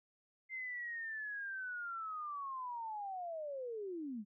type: linear sweep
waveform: sine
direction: down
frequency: 2093 to 193.9 Hz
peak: -40 dBFS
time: 0.49-4.25 s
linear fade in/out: 50 ms
effects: none